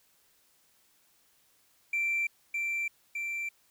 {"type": "tone with echo", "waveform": "triangle", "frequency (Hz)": 2349, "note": "D7", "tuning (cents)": 0, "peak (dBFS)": -24, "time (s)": [1.93, 2.27], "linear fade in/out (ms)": 5, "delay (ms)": 610, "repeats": 2, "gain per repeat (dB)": -3, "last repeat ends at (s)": 3.49, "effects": ["tanh soft clip ceiling -23 dBFS", "white hiss -67 dBFS RMS until 3.7 s"]}